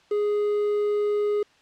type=tone with quantisation; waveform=triangle; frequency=415.3 Hz; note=G#4; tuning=in tune; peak=-19 dBFS; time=0.11-1.43 s; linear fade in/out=5 ms; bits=7; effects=white hiss -58 dBFS RMS until 1.61 s + low-pass 4000 Hz 12 dB/octave